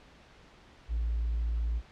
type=tone with hard clipping; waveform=sine; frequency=57 Hz; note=A#1; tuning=38 cents flat; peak=-28 dBFS; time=0.88-1.82 s; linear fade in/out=50 ms; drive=1 dB; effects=pink hiss -56 dBFS RMS until 1.91 s + low-pass 4000 Hz 12 dB/octave